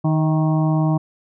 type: harmonic tone with a mistuned harmonic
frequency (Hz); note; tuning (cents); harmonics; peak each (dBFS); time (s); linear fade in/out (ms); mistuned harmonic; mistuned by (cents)
156.2; D#3; +7; 1 / 2 / 4 / 5 / 6 / 7; -16 / -22 / -28 / -30 / -32 / -33; 0.04-0.98; 10; 4; +32
effects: none